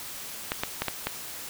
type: clicks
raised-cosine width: 0.3 ms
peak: -10 dBFS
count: 5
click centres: 0.519 / 0.635 / 0.82 / 0.883 / 1.07 s
effects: white hiss -39 dBFS RMS until 1.49 s